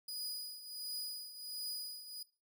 sawtooth tone with tremolo, 4939 Hz, D#8, 14 cents flat, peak -35 dBFS, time 0.08-2.23 s, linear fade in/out 5 ms, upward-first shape triangle, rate 1.4 Hz, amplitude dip 75%, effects noise-tail reverb RT60 0.3 s tail -18 dB re dry

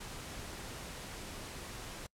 pink noise, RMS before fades -45 dBFS, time 0-2.07 s, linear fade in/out 10 ms, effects noise-tail reverb RT60 0.1 s tail -25 dB re dry + low-pass 11000 Hz 12 dB/octave

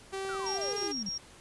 sawtooth tone with pitch glide, 387.1 to 405.6 Hz, G4 to G#4, -22 to -41 cents, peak -30 dBFS, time 0.12-0.93 s, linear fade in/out 20 ms, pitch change +81 cents, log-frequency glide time 0.49-0.74 s
click train, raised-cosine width 1 ms, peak -34 dBFS, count 13, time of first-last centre 0.25-0.83 s, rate 20.7 Hz
sine exponential sweep, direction down, 1500 to 184.8 Hz, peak -37 dBFS, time 0.29-1.09 s, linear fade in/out 0 ms
sine tone bursts, 5588 Hz, F8, in tune, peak -33 dBFS, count 5, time 0.46-1.18 s, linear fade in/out 5 ms, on 120 ms, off 30 ms
effects pink hiss -54 dBFS RMS until 1.4 s + resampled to 24000 Hz

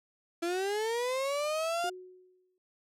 35% pulse linear sweep, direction up, 333.2 to 713 Hz, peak -28 dBFS, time 0.42-1.9 s, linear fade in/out 10 ms
sine tone with exponential decay, 367.4 Hz, F#4, 12 cents flat, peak -36 dBFS, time 1.84-2.58 s, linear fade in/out 1 ms, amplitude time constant 160 ms
effects low-pass 11000 Hz 12 dB/octave

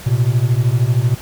triangle beating tone pair, 115.1 / 128.1 Hz, A#2 / C3, -22 / -36 cents, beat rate 13 Hz, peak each -13 dBFS, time 0.06-1.15 s, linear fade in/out 10 ms, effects pink hiss -35 dBFS RMS until 1.21 s

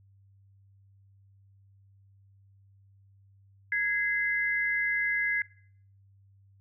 sine tone pair together, 1661.2 / 2055 Hz, G#6 / C7, 0 / -32 cents, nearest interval major third, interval 368 cents, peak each -28 dBFS, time 3.72-5.42 s, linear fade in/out 2 ms, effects noise-tail reverb RT60 0.6 s tail -21 dB re dry + added 98 Hz sine -57 dBFS peak until 6.6 s

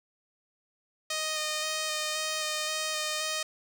5% pulse tone with vibrato, 619 Hz, D#5, 9 cents flat, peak -18 dBFS, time 1.1-3.43 s, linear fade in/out 5 ms, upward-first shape square, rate 1.9 Hz, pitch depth 11 cents each way, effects none

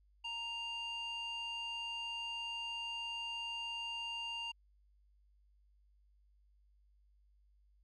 square tone with band-pass filter, 932.3 Hz, A#5, in tune, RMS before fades -42 dBFS, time 0.24-4.52 s, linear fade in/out 10 ms, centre 2500 Hz, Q 3.6, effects added 50 Hz sine -66 dBFS peak until 7.83 s + resampled to 24000 Hz

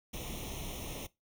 pink noise with comb filter, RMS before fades -41 dBFS, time 0.13-1.07 s, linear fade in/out 10 ms, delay 0.32 ms, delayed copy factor +0.85, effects noise-tail reverb RT60 0.2 s tail -20 dB re dry

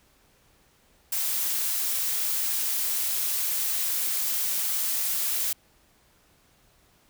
blue noise, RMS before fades -27 dBFS, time 1.12-5.53 s, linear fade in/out 5 ms, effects pink hiss -62 dBFS RMS until 7.09 s

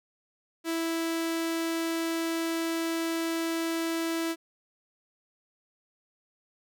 sawtooth tone with notch filter, 329.6 Hz, E4, in tune, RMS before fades -30 dBFS, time 0.64-4.36 s, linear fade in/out 50 ms, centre 810 Hz, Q 2, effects none

